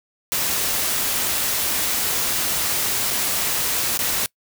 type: noise with dropouts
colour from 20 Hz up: white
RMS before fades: -22 dBFS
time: 0.32-4.26 s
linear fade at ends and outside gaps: 0 ms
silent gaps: 3.104-3.108 / 3.974-3.991 s
effects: noise-tail reverb RT60 0.1 s tail -24 dB re dry